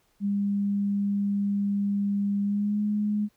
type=tone with pitch glide; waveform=sine; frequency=201.3 to 208.8 Hz; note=G3 to G#3; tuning=+46 to +10 cents; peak=-23 dBFS; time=0.2-3.29 s; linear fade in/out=50 ms; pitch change=+64 cents; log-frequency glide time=2.42-2.81 s; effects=pink hiss -68 dBFS RMS until 3.36 s